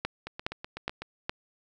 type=two click trains; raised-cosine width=0.3 ms; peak=-21 / -13 dBFS; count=7 / 4; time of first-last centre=0.27-1.02 / 0.05-1.295 s; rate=8 / 2.41 Hz; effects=none